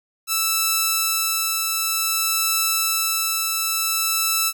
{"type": "tone with tremolo", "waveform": "5% pulse", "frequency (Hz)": 1320, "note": "E6", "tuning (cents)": 2, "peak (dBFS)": -6, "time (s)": [0.27, 4.53], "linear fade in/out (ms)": 50, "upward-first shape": "triangle", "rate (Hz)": 0.54, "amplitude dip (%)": 30, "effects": []}